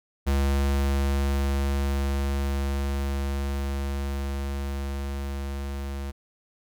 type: tone with level ramp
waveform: square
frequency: 69.3 Hz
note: C#2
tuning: in tune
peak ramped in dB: -21 to -31 dBFS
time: 0.26-6.12 s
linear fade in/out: 20 ms
effects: none